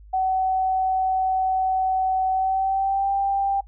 sine tone with pitch glide, 755 to 788.9 Hz, F#5 to G5, +35 to +11 cents, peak -19 dBFS, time 0.13-3.61 s, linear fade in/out 10 ms, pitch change +76 cents, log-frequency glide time 2.3-3.11 s, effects noise-tail reverb RT60 0.1 s tail -19 dB re dry + added 51 Hz sine -43 dBFS peak until 3.67 s

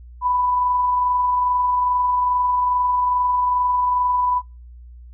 sine tone with amplitude modulation, 992 Hz, B5, 7 cents sharp, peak -15 dBFS, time 0.21-4.42 s, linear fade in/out 50 ms, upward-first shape sine, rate 22.4 Hz, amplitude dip 25%, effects noise-tail reverb RT60 0.3 s tail -26 dB re dry + added 60 Hz sine -38 dBFS peak until 5.13 s

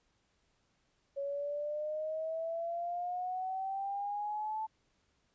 sine exponential sweep, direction up, 554.4 to 880 Hz, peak -34 dBFS, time 1.16-4.67 s, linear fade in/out 20 ms, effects pink hiss -75 dBFS RMS until 5.34 s + resampled to 16000 Hz

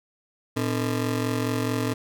25% pulse ring-modulated tone, 186.4 Hz, F#3, 13 cents sharp, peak -17 dBFS, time 0.56-1.94 s, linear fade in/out 10 ms, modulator 70.9 Hz, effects none

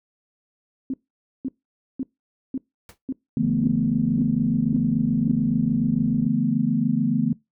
sine tone bursts, 264 Hz, C4, 16 cents sharp, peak -23 dBFS, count 9, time 0.9-5.313 s, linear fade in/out 2 ms, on 37 ms, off 510 ms
pink noise with exponential decay, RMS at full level -39 dBFS, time 2.89-2.98 s, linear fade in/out 2 ms, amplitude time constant 18 ms
sine chord, B half-diminished seventh, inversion first, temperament equal with one note detuned, 146.83 / 170.63 / 220 / 246.9 Hz, D3 / F3 / A3 / B3, 0 / -40 / 0 / 0 cents, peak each -26 / -27 / -23 / -23 dBFS, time 3.37-7.33 s, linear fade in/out 2 ms
click train, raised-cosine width 3 ms, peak -29 dBFS, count 165, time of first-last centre 3.43-6.267 s, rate 57.8 Hz
effects noise-tail reverb RT60 0.2 s tail -23 dB re dry

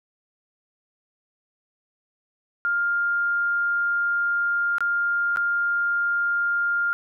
sine tone with dropouts, 1403 Hz, F6, 8 cents sharp, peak -20 dBFS, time 2.65-6.93 s, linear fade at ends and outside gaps 0 ms, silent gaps 4.783-4.806 / 5.361-5.371 s, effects none

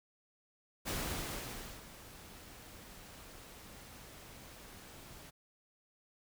pink noise with ADSR envelope, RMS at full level -37 dBFS, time 0.85-5.31 s, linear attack 33 ms, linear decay 940 ms, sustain -16 dB, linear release 21 ms, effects none

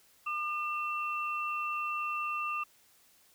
sine tone pair together, 1205 / 2698 Hz, D6 / E7, +44 / +40 cents, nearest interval octave + major second, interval 1396 cents, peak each -33 / -36 dBFS, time 0.26-2.64 s, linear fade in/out 10 ms, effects white hiss -64 dBFS RMS until 3.34 s

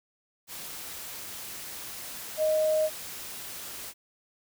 sine tone in noise, 622.3 Hz, D#5, in tune, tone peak -22 dBFS, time 2.37-2.9 s, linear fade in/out 50 ms, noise white, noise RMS -40 dBFS, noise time 0.47-3.94 s, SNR +15 dB, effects none

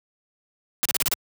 white noise bursts, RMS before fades -22 dBFS, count 6, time 0.83-1.138 s, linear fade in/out 0 ms, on 23 ms, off 34 ms, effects high-pass 80 Hz 12 dB/octave

